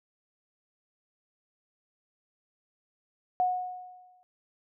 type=tone with exponential decay; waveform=sine; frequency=730 Hz; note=F#5; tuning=24 cents flat; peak=-21 dBFS; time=3.4-4.23 s; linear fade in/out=0 ms; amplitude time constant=180 ms; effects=none